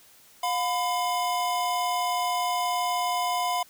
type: tone pair together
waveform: square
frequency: 712 / 1004.6 Hz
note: F5 / B5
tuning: +33 / +29 cents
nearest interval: tritone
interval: 596 cents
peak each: -28 dBFS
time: 0.43-3.63 s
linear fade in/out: 5 ms
effects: white hiss -55 dBFS RMS until 3.69 s